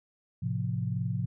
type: chord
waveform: sine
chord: F major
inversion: first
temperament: just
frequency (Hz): 109.13 / 130.96 / 174.61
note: A2 / C3 / F3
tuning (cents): -14 / +2 / 0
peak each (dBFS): -32 / -32 / -34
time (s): 0.42-1.26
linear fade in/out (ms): 10
effects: none